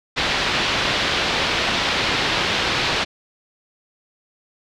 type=low-pass noise; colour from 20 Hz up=white; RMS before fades=-21 dBFS; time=0.16-3.05 s; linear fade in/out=20 ms; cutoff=4100 Hz; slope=24 dB/octave; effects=none